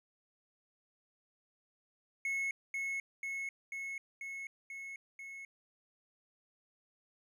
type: tone with echo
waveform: triangle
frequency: 2186 Hz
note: C#7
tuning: 25 cents flat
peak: -31 dBFS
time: 2.25-2.51 s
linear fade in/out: 2 ms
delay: 490 ms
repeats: 6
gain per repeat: -2 dB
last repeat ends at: 5.45 s
effects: none